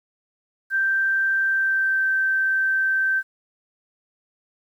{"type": "tone with pitch glide", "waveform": "sine", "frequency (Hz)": [1568, 1554.5], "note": ["G6", "G6"], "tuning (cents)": [0, -15], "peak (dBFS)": -18, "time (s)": [0.7, 3.23], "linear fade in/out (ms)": 50, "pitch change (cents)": -15, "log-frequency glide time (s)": [1.47, 2.07], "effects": ["9-bit"]}